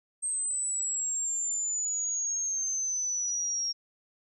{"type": "exponential sweep", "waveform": "sine", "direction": "down", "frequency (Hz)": [8350, 5560], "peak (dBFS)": -28, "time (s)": [0.22, 3.73], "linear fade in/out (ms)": 20, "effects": []}